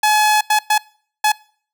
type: tone bursts at uneven times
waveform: sawtooth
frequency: 850 Hz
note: G#5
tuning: 40 cents sharp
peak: -8 dBFS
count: 4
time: 0.03-0.41 / 0.5-0.59 / 0.7-0.78 / 1.24-1.32 s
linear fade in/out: 5 ms
effects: noise-tail reverb RT60 0.5 s tail -24 dB re dry